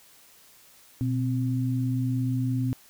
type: tone pair together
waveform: sine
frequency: 122.7 / 260 Hz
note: B2 / C4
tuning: -11 / -11 cents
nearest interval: octave + minor second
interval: 1300 cents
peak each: -25 / -28 dBFS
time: 1.01-2.73 s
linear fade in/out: 0 ms
effects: white hiss -55 dBFS RMS until 2.89 s